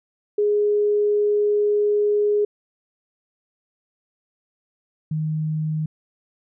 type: tone pair in turn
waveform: sine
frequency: 415.3 / 155.56 Hz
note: G#4 / D#3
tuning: 0 / 0 cents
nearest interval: octave + perfect fourth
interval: 1700 cents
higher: first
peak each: -16 / -21 dBFS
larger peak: first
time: 0.38-2.45 / 5.11-5.86 s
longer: first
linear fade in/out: 5 ms
effects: none